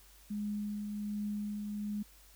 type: tone with tremolo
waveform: sine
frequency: 207.7 Hz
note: G#3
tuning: in tune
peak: -33 dBFS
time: 0.3-2.03 s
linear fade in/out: 10 ms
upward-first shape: triangle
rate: 1.3 Hz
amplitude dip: 35%
effects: added 50 Hz sine -60 dBFS peak until 2.35 s + white hiss -61 dBFS RMS until 2.35 s